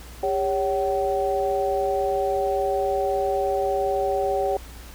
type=tone cluster; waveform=sine; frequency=399.8 / 559 / 762 Hz; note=G4 / C#5 / G5; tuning=+34 / +14 / -49 cents; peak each=-25 dBFS; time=0.23-4.57 s; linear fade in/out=2 ms; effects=added 59 Hz sine -40 dBFS peak until 4.94 s + pink hiss -45 dBFS RMS until 4.94 s